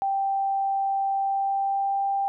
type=tone with pitch glide; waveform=sine; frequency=784 to 790.4 Hz; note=G5 to G5; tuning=0 to +14 cents; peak=-22 dBFS; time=0.02-2.28 s; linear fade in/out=0 ms; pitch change=+14 cents; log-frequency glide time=1.19-2.02 s; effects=none